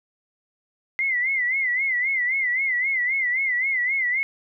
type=tone with vibrato; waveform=sine; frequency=2057 Hz; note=C7; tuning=30 cents flat; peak=-20 dBFS; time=0.99-4.23 s; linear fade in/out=0 ms; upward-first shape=sine; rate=3.8 Hz; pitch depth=110 cents each way; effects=none